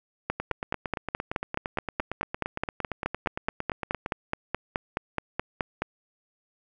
two click trains, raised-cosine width 0.5 ms, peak -15 / -11 dBFS, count 33 / 27, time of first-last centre 0.4-4.061 / 0.3-5.82 s, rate 8.74 / 4.71 Hz, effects none

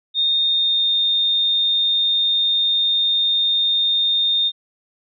sine tone with pitch glide, 3671 to 3650 Hz, A#7 to A#7, -27 to -37 cents, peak -15 dBFS, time 0.14-4.52 s, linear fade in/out 50 ms, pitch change -10 cents, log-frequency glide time 0.39-0.93 s, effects none

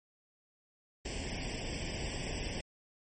pink noise with comb filter, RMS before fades -38 dBFS, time 1.05-2.61 s, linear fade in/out 5 ms, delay 0.38 ms, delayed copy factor +0.95, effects MP3 32 kbps

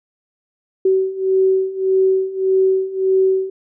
sine beating tone pair, 379 / 380.7 Hz, F#4 / F#4, +42 / +49 cents, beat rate 1.7 Hz, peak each -18 / -15 dBFS, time 0.85-3.5 s, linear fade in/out 5 ms, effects none

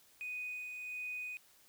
triangle tone with tremolo, 2489 Hz, D#7, in tune, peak -35 dBFS, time 0.21-1.37 s, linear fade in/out 0 ms, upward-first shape sine, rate 1.4 Hz, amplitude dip 45%, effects tanh soft clip ceiling -36 dBFS + white hiss -65 dBFS RMS until 1.68 s

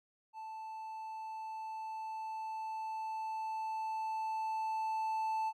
triangle tone with level ramp, 880 Hz, A5, in tune, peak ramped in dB -41 to -30 dBFS, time 0.33-5.53 s, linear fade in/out 50 ms, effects none

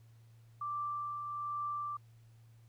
sine tone with tremolo, 1174.7 Hz, D6, in tune, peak -34 dBFS, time 0.61-1.97 s, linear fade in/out 5 ms, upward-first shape triangle, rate 1.2 Hz, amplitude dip 40%, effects added 114 Hz sine -57 dBFS peak until 2.68 s + pink hiss -73 dBFS RMS until 2.68 s

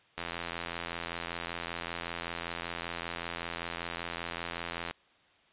click train, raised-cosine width 0.3 ms, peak -19 dBFS, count 404, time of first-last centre 0.18-4.91 s, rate 85.2 Hz, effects white hiss -64 dBFS RMS until 5.52 s + resampled to 8000 Hz

